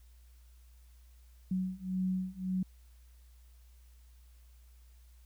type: beating tone pair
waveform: sine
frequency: 185 / 186.8 Hz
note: F#3 / F#3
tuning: 0 / +17 cents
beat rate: 1.8 Hz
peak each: -35 / -34 dBFS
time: 1.51-2.63 s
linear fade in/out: 5 ms
effects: added 60 Hz sine -55 dBFS peak until 5.25 s + white hiss -70 dBFS RMS until 5.25 s